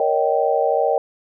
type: chord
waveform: sine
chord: Eb dominant seventh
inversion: second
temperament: just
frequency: 466.7 / 560 / 622.3 / 777.8 Hz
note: Bb4 / Db5 / Eb5 / G5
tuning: +2 / +18 / 0 / -14 cents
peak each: -21 dBFS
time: 0-0.98 s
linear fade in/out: 2 ms
effects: none